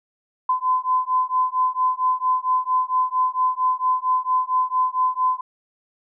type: beating tone pair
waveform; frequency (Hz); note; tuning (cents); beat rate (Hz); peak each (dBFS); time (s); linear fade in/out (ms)
sine; 1017 / 1021.4; C6 / C6; -50 / -42; 4.4; -21; 0.49-5.41; 5
effects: none